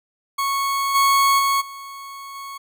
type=tone with level steps; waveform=40% pulse; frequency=1104 Hz; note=C#6; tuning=7 cents flat; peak=-19 / -13 / -16 / -33 / -31 dBFS; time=0.38-2.58 s; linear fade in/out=10 ms; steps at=0.94 / 1.38 / 1.6 / 2.34 s; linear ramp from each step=20 ms; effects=none